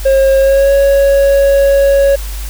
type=tone with pitch glide; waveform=triangle; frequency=539 to 554.8 Hz; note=C#5 to C#5; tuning=-49 to +1 cents; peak=-4 dBFS; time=0.05-2.16 s; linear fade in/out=10 ms; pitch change=+50 cents; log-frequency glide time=0.38-0.72 s; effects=added 50 Hz sine -19 dBFS peak until 2.49 s + white hiss -30 dBFS RMS until 2.49 s